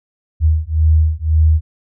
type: beating tone pair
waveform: sine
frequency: 77.78 / 79.68 Hz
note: D#2 / D#2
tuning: 0 / +42 cents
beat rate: 1.9 Hz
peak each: -13 dBFS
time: 0.4-1.61 s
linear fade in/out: 50 ms
effects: none